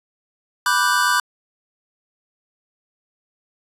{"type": "chord", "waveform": "square", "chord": "G major seventh", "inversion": "first", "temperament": "equal", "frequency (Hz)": [987.8, 1174.7, 1480, 1568], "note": ["B5", "D6", "F#6", "G6"], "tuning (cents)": [0, 0, 0, 0], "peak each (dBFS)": -22, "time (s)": [0.66, 1.2], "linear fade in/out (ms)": 2, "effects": ["resampled to 32000 Hz", "8-bit"]}